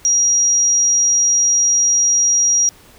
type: tone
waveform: sine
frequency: 5720 Hz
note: F8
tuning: 41 cents sharp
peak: -11 dBFS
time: 0.05-2.69 s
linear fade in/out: 0 ms
effects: pink hiss -46 dBFS RMS until 2.98 s